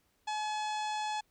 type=harmonic tone; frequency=852 Hz; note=G#5; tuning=44 cents sharp; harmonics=1 / 2 / 3 / 4 / 5 / 6 / 7 / 8 / 9 / 10; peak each=-33 / -45 / -45 / -45 / -49 / -52 / -55 / -52 / -57 / -58 dBFS; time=0.27-1.21 s; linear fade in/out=10 ms; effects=pink hiss -73 dBFS RMS until 1.3 s